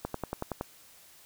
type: click train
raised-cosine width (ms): 1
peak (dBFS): -18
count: 7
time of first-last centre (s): 0.05-0.611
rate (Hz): 10.7
effects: white hiss -56 dBFS RMS until 1.25 s